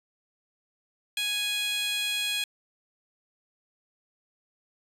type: tone with high-pass filter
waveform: 15% pulse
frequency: 830.6 Hz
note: G#5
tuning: in tune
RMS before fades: -29 dBFS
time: 1.17-2.44 s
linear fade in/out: 2 ms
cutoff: 3100 Hz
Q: 2
effects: resampled to 32000 Hz